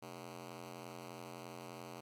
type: ring-modulated tone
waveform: 10% pulse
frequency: 174.9 Hz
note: F3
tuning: 3 cents sharp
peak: -36 dBFS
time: 0.02-2.01 s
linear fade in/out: 10 ms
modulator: 45.8 Hz
effects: AAC 64 kbps